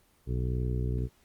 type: harmonic tone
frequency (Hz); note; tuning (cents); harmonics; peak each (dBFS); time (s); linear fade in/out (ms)
61.74; B1; 0; 1 / 2 / 3 / 4 / 5 / 6 / 7; -30 / -31 / -40 / -43 / -45 / -42 / -42; 0.26-1.09; 50
effects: pink hiss -65 dBFS RMS until 1.24 s + Opus 24 kbps